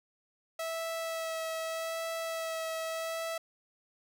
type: tone with vibrato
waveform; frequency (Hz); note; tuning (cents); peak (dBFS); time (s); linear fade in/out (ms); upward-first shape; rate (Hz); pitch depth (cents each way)
sawtooth; 652; E5; -19; -30; 0.59-3.38; 5; sine; 0.82; 13
effects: none